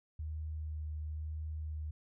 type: tone with vibrato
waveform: sine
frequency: 77.2 Hz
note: D#2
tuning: 13 cents flat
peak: -37 dBFS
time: 0.19-1.91 s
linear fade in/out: 5 ms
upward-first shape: sine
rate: 1 Hz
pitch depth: 13 cents each way
effects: none